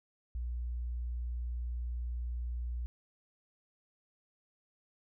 sine tone, 60 Hz, B1, 49 cents flat, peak -34 dBFS, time 0.35-2.86 s, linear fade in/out 0 ms, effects none

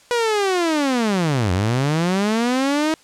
sawtooth linear two-way sweep, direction down then up, 489.1 to 86.8 to 320.3 Hz, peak -13 dBFS, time 0.11-2.94 s, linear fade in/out 0 ms, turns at 1.52 s, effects white hiss -51 dBFS RMS until 3.03 s + low-pass 8000 Hz 12 dB/octave

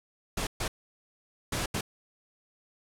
pink noise bursts at uneven times, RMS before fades -31 dBFS, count 4, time 0.37-0.47 / 0.6-0.68 / 1.52-1.66 / 1.74-1.81 s, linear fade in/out 5 ms, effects low-pass 11000 Hz 12 dB/octave

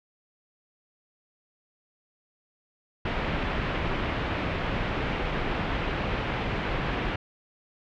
pink low-pass noise, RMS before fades -29 dBFS, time 3.05-7.16 s, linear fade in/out 5 ms, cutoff 3000 Hz, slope 24 dB/octave, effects none

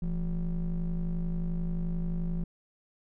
triangle ring-modulated tone, 98 Hz, G2, in tune, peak -23 dBFS, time 0.02-2.44 s, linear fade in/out 5 ms, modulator 72.3 Hz, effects none

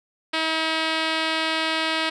5% pulse tone with low-pass filter, 320 Hz, D#4, 49 cents sharp, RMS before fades -24 dBFS, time 0.33-2.1 s, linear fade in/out 10 ms, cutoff 4900 Hz, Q 1.1, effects none

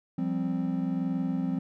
triangle chord, F suspended second, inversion none, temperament equal, 174.61 / 196 / 261.6 Hz, F3 / G3 / C4, 0 / 0 / 0 cents, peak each -29 / -31 / -28 dBFS, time 0.18-1.59 s, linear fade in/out 5 ms, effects none

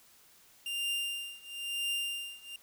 45% pulse tone with tremolo, 2795 Hz, F7, 1 cent sharp, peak -30 dBFS, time 0.66-2.56 s, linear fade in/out 2 ms, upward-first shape triangle, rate 1 Hz, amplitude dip 95%, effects white hiss -61 dBFS RMS until 2.62 s

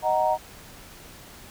sine chord, D# minor, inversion none, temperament just, 622.3 / 746.7 / 933.4 Hz, D#5 / F#5 / A#5, 0 / +16 / +2 cents, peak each -24 dBFS, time 0.02-0.38 s, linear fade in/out 50 ms, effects pink hiss -46 dBFS RMS until 1.5 s

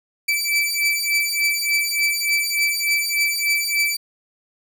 sawtooth beating tone pair, 2316 / 2319.4 Hz, D7 / D7, -25 / -22 cents, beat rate 3.4 Hz, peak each -18 / -18 dBFS, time 0.28-3.97 s, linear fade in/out 10 ms, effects none

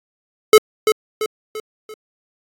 square tone with echo, 431.5 Hz, A4, 34 cents flat, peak -5 dBFS, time 0.53-0.58 s, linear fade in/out 2 ms, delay 340 ms, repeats 4, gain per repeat -7 dB, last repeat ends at 1.94 s, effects AAC 48 kbps

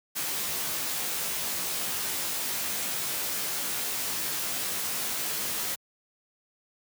white noise with comb filter, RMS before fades -31 dBFS, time 0.15-5.76 s, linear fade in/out 20 ms, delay 17 ms, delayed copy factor -0.7, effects high-pass 100 Hz 12 dB/octave

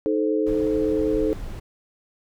sine chord, A diminished, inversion second, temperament equal with one note detuned, 311.1 / 434.2 / 523.3 Hz, Eb4 / A4 / C5, 0 / -23 / 0 cents, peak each -23 / -22 / -28 dBFS, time 0.06-1.33 s, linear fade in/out 0 ms
brown noise, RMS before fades -33 dBFS, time 0.46-1.6 s, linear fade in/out 10 ms
effects none

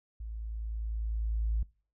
sine tone with level ramp, 55 Hz, A1, in tune, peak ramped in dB -37 to -25 dBFS, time 0.2-1.63 s, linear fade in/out 5 ms, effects noise-tail reverb RT60 0.4 s tail -24 dB re dry + tanh soft clip ceiling -22 dBFS

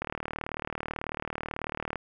click train, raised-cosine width 0.5 ms, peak -17 dBFS, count 75, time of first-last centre 0.02-1.957 s, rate 38.2 Hz, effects none

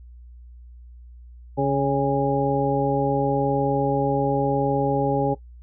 harmonic tone with a mistuned harmonic, 139.1 Hz, C#3, 6 cents sharp, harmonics 1 / 2 / 3 / 4 / 6, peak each -25 / -25 / -25 / -25 / -25 dBFS, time 1.57-5.35 s, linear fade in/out 20 ms, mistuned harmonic 6, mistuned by -33 cents, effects noise-tail reverb RT60 0.1 s tail -17 dB re dry + added 60 Hz sine -41 dBFS peak until 5.62 s

